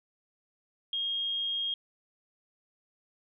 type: tone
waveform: sine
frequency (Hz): 3247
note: G#7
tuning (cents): -40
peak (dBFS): -29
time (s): 0.93-1.74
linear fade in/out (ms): 2
effects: none